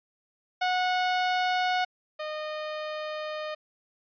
sawtooth tone pair in turn, 732 / 613.4 Hz, F#5 / D#5, -19 / -25 cents, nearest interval minor third, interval 306 cents, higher first, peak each -20 / -28 dBFS, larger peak first, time 0.61-1.85 / 2.19-3.55 s, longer second, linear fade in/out 10 ms, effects resampled to 11025 Hz

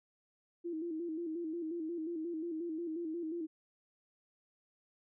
sine tone with vibrato, 329.6 Hz, E4, in tune, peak -36 dBFS, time 0.64-3.47 s, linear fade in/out 20 ms, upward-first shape square, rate 5.6 Hz, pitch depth 73 cents each way, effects none

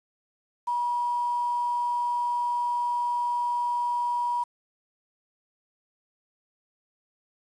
sine tone with quantisation, 964 Hz, B5, 42 cents flat, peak -24 dBFS, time 0.67-4.44 s, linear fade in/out 10 ms, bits 8, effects resampled to 24000 Hz

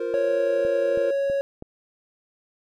triangle chord, F suspended fourth, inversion none, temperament equal, 349.2 / 466.2 / 523.3 Hz, F4 / Bb4 / C5, 0 / 0 / 0 cents, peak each -29 / -25 / -29 dBFS, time 0-1.11 s, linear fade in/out 5 ms
triangle tone, 554.4 Hz, C#5, in tune, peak -19 dBFS, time 0.14-1.41 s, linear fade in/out 0 ms
click train, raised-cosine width 2 ms, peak -23 dBFS, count 4, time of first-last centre 0.65-1.624 s, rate 3.08 Hz
effects none

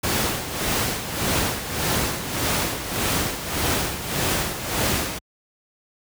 pink noise with tremolo, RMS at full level -21 dBFS, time 0.03-5.19 s, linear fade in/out 10 ms, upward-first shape sine, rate 1.7 Hz, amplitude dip 65%, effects high-pass 60 Hz 12 dB/octave

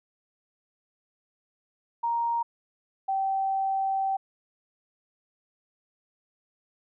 sine tone pair in turn, 935 / 774.7 Hz, A#5 / G5, +5 / -21 cents, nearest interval minor third, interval 326 cents, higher first, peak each -24 dBFS, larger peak neither, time 2.03-2.43 / 3.08-4.17 s, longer second, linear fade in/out 10 ms, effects none

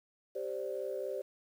sine chord, G suspended fourth, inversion none, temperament equal, 392 / 523.3 / 587.3 Hz, G4 / C5 / D5, 0 / 0 / 0 cents, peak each -39 / -38 / -40 dBFS, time 0.35-1.22 s, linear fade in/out 10 ms, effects tanh soft clip ceiling -25 dBFS + 10-bit

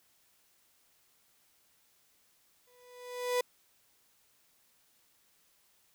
35% pulse tone with exponential growth, 493.9 Hz, B4, in tune, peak -24 dBFS, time 2.67-3.41 s, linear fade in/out 5 ms, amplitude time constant 160 ms, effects white hiss -69 dBFS RMS until 5.94 s

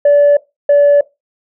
sine tone pair in turn, 578 / 575.9 Hz, D5 / D5, -28 / -34 cents, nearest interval unison, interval 6 cents, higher first, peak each -3 dBFS, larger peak neither, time 0.05-0.37 / 0.69-1.01 s, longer neither, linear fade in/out 5 ms, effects noise-tail reverb RT60 0.2 s tail -19 dB re dry + tanh soft clip ceiling -3 dBFS

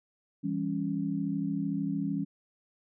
sine chord, C# diminished, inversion first, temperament just, 166.31 / 199.57 / 277.2 Hz, E3 / G3 / C#4, +16 / +31 / 0 cents, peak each -34 / -33 / -32 dBFS, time 0.43-2.25 s, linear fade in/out 20 ms, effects none

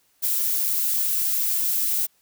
violet noise, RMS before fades -23 dBFS, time 0.22-2.07 s, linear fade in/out 20 ms, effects white hiss -64 dBFS RMS until 2.21 s

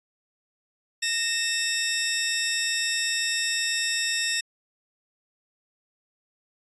15% pulse tone pair together, 1847.8 / 2637 Hz, A#6 / E7, -16 / 0 cents, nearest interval tritone, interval 616 cents, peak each -20 dBFS, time 1.02-4.41 s, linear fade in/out 10 ms, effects resampled to 22050 Hz

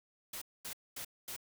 white noise bursts, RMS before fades -43 dBFS, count 4, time 0.33-1.364 s, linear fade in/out 5 ms, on 86 ms, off 230 ms, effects none

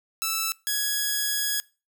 5% pulse tone pair in turn, 1318.5 / 1668.9 Hz, E6 / G#6, 0 / +8 cents, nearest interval major third, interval 408 cents, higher second, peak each -13 dBFS, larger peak neither, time 0.22-0.52 / 0.67-1.6 s, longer second, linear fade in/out 0 ms, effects noise-tail reverb RT60 0.3 s tail -22 dB re dry

